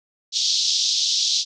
pink band-pass noise, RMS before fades -21 dBFS, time 0.32-1.45 s, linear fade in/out 50 ms, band 3500 to 6100 Hz, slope 48 dB/octave, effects none

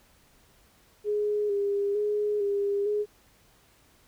sine tone with vibrato, 410 Hz, G#4, 22 cents flat, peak -24 dBFS, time 1.04-3.06 s, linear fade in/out 50 ms, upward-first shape square, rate 1.1 Hz, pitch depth 31 cents each way, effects pink hiss -61 dBFS RMS until 4.07 s

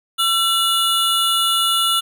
square tone cluster, 1350 / 2908 / 3498 Hz, E6 / F#7 / A7, +41 / -31 / -11 cents, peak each -21 / -20 / -20 dBFS, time 0.18-2.01 s, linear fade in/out 20 ms, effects none

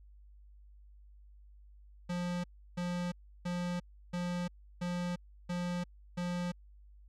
square tone bursts, 176.6 Hz, F3, 20 cents sharp, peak -34 dBFS, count 7, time 2.09-6.52 s, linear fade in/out 10 ms, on 350 ms, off 330 ms, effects added 50 Hz sine -54 dBFS peak until 7.08 s + low-pass 7000 Hz 12 dB/octave

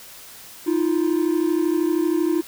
triangle tone pair together, 314.1 / 346.9 Hz, D#4 / F4, +16 / -12 cents, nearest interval major second, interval 172 cents, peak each -18 dBFS, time 0.66-2.42 s, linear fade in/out 20 ms, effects tanh soft clip ceiling -10 dBFS + white hiss -42 dBFS RMS until 2.47 s

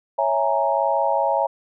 sine chord, A# half-diminished seventh, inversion first, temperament equal, 554.4 / 659.3 / 830.6 / 932.3 Hz, C#5 / E5 / G#5 / A#5, 0 / 0 / 0 / 0 cents, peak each -23 dBFS, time 0.18-1.47 s, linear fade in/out 10 ms, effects none

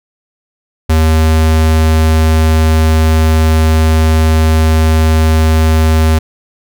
square tone, 79.4 Hz, D#2, 36 cents sharp, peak -7 dBFS, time 0.89-6.19 s, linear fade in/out 10 ms, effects none

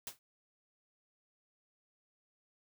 white noise with exponential decay, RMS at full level -38 dBFS, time 0.07-0.19 s, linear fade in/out 1 ms, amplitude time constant 24 ms, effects none

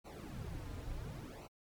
brown noise with flanger, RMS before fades -45 dBFS, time 0.04-1.48 s, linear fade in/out 20 ms, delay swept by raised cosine 0.58 to 5.38 ms, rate 0.71 Hz, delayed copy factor -0.85, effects MP3 96 kbps

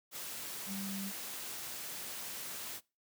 sine tone in noise, 196.1 Hz, G3, 1 cent sharp, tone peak -39 dBFS, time 0.66-1.12 s, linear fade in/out 50 ms, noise white, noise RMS -43 dBFS, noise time 0.11-2.81 s, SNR +1 dB, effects noise-tail reverb RT60 0.3 s tail -24 dB re dry + high-pass 100 Hz 12 dB/octave

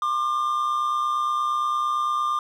triangle tone pair together, 1070 / 1198.7 Hz, C6 / D6, +38 / +35 cents, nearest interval major second, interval 197 cents, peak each -28 / -20 dBFS, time 0.02-2.39 s, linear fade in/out 2 ms, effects none

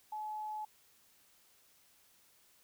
sine tone, 855 Hz, A5, 50 cents flat, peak -38 dBFS, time 0.12-0.65 s, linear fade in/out 5 ms, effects white hiss -67 dBFS RMS until 2.63 s

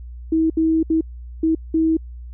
sine tone bursts at uneven times, 321.5 Hz, E4, 43 cents flat, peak -14 dBFS, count 5, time 0.32-0.5 / 0.57-0.83 / 0.9-1.01 / 1.43-1.55 / 1.74-1.97 s, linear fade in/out 5 ms, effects added 60 Hz sine -32 dBFS peak until 2.33 s

